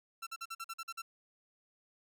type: tone bursts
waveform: sawtooth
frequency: 1349 Hz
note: E6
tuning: 40 cents sharp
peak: -36 dBFS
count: 9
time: 0.22-1.02 s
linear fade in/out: 10 ms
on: 48 ms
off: 46 ms
effects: none